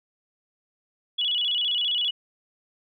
sine tone with vibrato, 3147 Hz, G7, 6 cents sharp, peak -22 dBFS, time 1.18-2.11 s, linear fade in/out 10 ms, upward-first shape square, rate 15 Hz, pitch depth 120 cents each way, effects none

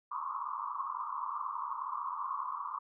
pink band-pass noise, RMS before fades -38 dBFS, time 0.11-2.79 s, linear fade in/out 10 ms, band 970 to 1200 Hz, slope 96 dB/octave, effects none

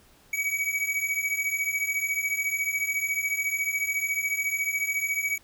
square beating tone pair, 2258 / 2272 Hz, C#7 / C#7, +31 / +42 cents, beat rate 14 Hz, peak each -31 / -28 dBFS, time 0.33-5.38 s, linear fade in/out 5 ms, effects pink hiss -58 dBFS RMS until 5.43 s

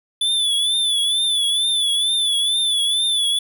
square tone with vibrato, 3474 Hz, A7, 23 cents flat, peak -17 dBFS, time 0.21-3.39 s, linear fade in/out 5 ms, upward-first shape triangle, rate 2.2 Hz, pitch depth 78 cents each way, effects none

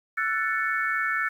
sine chord, F# minor seventh, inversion third, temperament equal with one note detuned, 1336.1 / 1480 / 1760 / 2217 Hz, E6 / F#6 / A6 / C#7, +23 / 0 / 0 / 0 cents, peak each -29 / -30 / -27 / -32 dBFS, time 0.17-1.29 s, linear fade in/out 10 ms, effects 9-bit

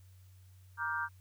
sine chord, G minor seventh, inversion first, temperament just, 940.8 / 1176 / 1411.2 / 1568 Hz, Bb5 / D6 / F6 / G6, +16 / +2 / +18 / 0 cents, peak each -39 / -39 / -39 / -36 dBFS, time 0.77-1.09 s, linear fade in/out 50 ms, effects added 93 Hz sine -55 dBFS peak until 1.2 s + white hiss -70 dBFS RMS until 1.2 s

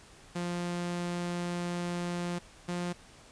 sawtooth tone pair in turn, 174.9 / 176.01 Hz, F3 / F3, +3 / +14 cents, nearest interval unison, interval 11 cents, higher second, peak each -28 dBFS, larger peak neither, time 0.35-2.39 / 2.68-2.93 s, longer first, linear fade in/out 10 ms, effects pink hiss -55 dBFS RMS until 3.31 s + resampled to 22050 Hz

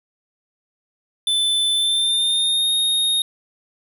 square tone with pitch glide, 3520 to 3716 Hz, A7 to A#7, 0 to -6 cents, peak -17 dBFS, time 1.27-3.22 s, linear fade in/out 2 ms, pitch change +94 cents, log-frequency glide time 1.74-2.72 s, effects none

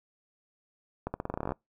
accelerating click train, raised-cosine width 1 ms, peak -18 dBFS, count 14, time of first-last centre 1.07-1.52 s, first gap 70 ms, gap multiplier 0.87, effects noise-tail reverb RT60 0.2 s tail -26 dB re dry

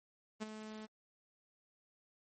sawtooth tone with ADSR envelope, 216.2 Hz, A3, 30 cents flat, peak -33 dBFS, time 0.4-0.87 s, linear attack 25 ms, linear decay 19 ms, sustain -9 dB, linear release 25 ms, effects MP3 32 kbps

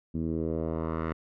10% pulse tone with low-pass filter sweep, 80.7 Hz, E2, 36 cents flat, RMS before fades -31 dBFS, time 0.14-1.13 s, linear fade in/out 10 ms, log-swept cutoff 240 to 1700 Hz, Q 1.8, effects none

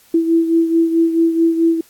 sine beating tone pair, 329.9 / 334.5 Hz, E4 / E4, +1 / +25 cents, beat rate 4.6 Hz, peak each -12 / -19 dBFS, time 0.14-1.81 s, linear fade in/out 5 ms, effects white hiss -50 dBFS RMS until 1.89 s + AAC 64 kbps

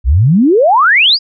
sine exponential sweep, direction up, 55 to 5100 Hz, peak -5 dBFS, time 0.04-1.19 s, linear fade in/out 50 ms, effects none

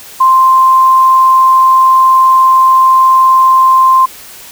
sine tone, 1046.5 Hz, C6, in tune, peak -3 dBFS, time 0.2-4.06 s, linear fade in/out 10 ms, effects white hiss -32 dBFS RMS until 4.51 s

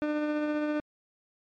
30% pulse tone with tremolo, 300 Hz, D4, 37 cents sharp, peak -23 dBFS, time 0.02-0.8 s, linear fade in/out 0 ms, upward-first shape triangle, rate 15 Hz, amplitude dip 30%, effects low-pass 2000 Hz 12 dB/octave + MP3 64 kbps

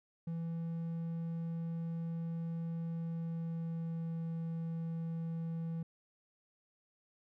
triangle tone with pitch glide, 166.1 to 164.86 Hz, E3 to E3, +13 to 0 cents, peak -34 dBFS, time 0.27-5.83 s, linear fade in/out 5 ms, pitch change -13 cents, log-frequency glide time 2.83-4.23 s, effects none

